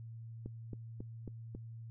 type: click train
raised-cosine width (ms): 3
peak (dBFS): -30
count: 5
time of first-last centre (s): 0.46-1.55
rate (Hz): 3.67
effects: noise-tail reverb RT60 0.1 s tail -21 dB re dry + added 114 Hz sine -45 dBFS peak until 1.9 s